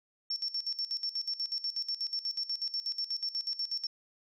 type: tone with tremolo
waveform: sine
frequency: 5440 Hz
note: F8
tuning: 46 cents flat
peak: -30 dBFS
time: 0.3-3.87 s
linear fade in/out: 5 ms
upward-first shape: square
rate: 8.2 Hz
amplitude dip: 80%
effects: none